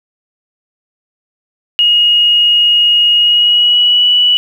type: tone with pitch glide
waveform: sine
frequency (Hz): 2875 to 2949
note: F7 to F#7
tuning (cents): +50 to -6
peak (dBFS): -6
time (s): 1.79-4.37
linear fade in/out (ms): 0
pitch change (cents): +44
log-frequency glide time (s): 3.16-4.08
effects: 7-bit